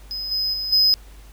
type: tone with level steps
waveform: triangle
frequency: 5050 Hz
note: D#8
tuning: 25 cents sharp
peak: -25 / -19 / -23 / -12 dBFS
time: 0.11-0.94 s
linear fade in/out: 0 ms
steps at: 0.31 / 0.53 / 0.72 s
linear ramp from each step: 10 ms
effects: added 50 Hz sine -41 dBFS peak until 1.32 s + pink hiss -51 dBFS RMS until 1.32 s